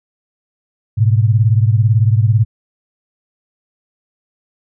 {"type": "beating tone pair", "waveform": "sine", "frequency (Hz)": [106.3, 124.3], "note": ["G#2", "B2"], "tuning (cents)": [41, 12], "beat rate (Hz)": 18, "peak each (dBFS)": [-10, -14], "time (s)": [0.97, 2.45], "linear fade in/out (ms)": 20, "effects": []}